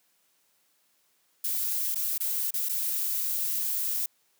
violet noise with dropouts, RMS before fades -29 dBFS, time 1.44-4.06 s, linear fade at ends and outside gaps 5 ms, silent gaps 1.946-1.956 / 2.18-2.203 / 2.508-2.539 / 2.688-2.693 s, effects white hiss -69 dBFS RMS until 4.39 s + high-pass 150 Hz 12 dB/octave

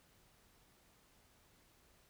silence, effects pink hiss -69 dBFS RMS until 2.09 s

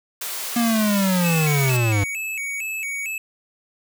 white high-pass noise, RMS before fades -29 dBFS, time 0.21-1.77 s, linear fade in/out 5 ms, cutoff 460 Hz, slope 12 dB/octave
square linear sweep, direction down, 239.6 to 97.3 Hz, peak -18 dBFS, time 0.56-2.04 s, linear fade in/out 5 ms
square tone with vibrato, 2418 Hz, D7, 50 cents sharp, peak -26 dBFS, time 1.24-3.18 s, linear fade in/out 2 ms, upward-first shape square, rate 2.2 Hz, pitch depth 130 cents each way
effects none

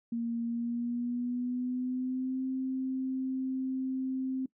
sine tone with pitch glide, 233.1 to 261.6 Hz, A#3 to C4, 0 to 0 cents, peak -30 dBFS, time 0.12-4.46 s, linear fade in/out 5 ms, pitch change +200 cents, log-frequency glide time 0.44-2.44 s, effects noise-tail reverb RT60 0.1 s tail -21 dB re dry

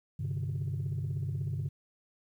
sine chord, G suspended fourth, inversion none, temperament just, 98 / 130.67 / 147 Hz, G2 / C3 / D3, 0 / -2 / +2 cents, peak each -34 dBFS, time 0.19-1.69 s, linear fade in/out 10 ms, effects tanh soft clip ceiling -27 dBFS + 11-bit

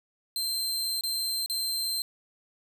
sawtooth tone with dropouts, 4131 Hz, C8, 23 cents flat, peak -25 dBFS, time 0.36-2.02 s, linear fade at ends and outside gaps 1 ms, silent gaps 1.01-1.036 / 1.461-1.498 s, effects none

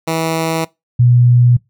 10% pulse / sine tone pair in turn, 162.4 / 121.96 Hz, E3 / B2, -26 / -21 cents, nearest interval perfect fourth, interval 495 cents, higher first, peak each -7 / -6 dBFS, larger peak second, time 0.07-0.65 / 0.99-1.57 s, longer neither, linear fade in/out 10 ms, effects noise-tail reverb RT60 0.2 s tail -22 dB re dry

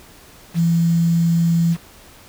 sine tone with quantisation, 167.9 Hz, E3, 32 cents sharp, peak -13 dBFS, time 0.54-1.77 s, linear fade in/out 50 ms, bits 6, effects pink hiss -45 dBFS RMS until 2.28 s

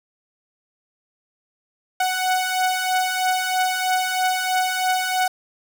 sawtooth beating tone pair, 740 / 743.1 Hz, F#5 / F#5, 0 / +7 cents, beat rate 3.1 Hz, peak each -21 / -17 dBFS, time 2-5.28 s, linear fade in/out 5 ms, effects none

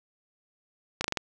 slowing click train, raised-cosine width 0.2 ms, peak -11 dBFS, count 5, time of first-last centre 1.01-1.172 s, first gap 33 ms, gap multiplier 1.14, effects none

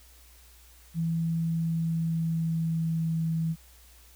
sine tone with pitch glide, 164.81 to 162.45 Hz, E3 to E3, 0 to -25 cents, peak -25 dBFS, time 0.94-3.56 s, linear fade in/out 50 ms, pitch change -25 cents, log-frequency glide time 1.3-3.33 s, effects added 60 Hz sine -54 dBFS peak until 4.15 s + white hiss -57 dBFS RMS until 4.15 s

